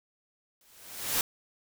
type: noise with exponential growth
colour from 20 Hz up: white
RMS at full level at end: -25 dBFS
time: 0.61-1.21 s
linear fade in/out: 1 ms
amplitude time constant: 130 ms
effects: none